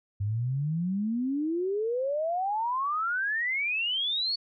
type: exponential sweep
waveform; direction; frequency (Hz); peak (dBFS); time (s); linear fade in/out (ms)
sine; up; 97.9 to 4494; -26; 0.2-4.36; 10
effects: none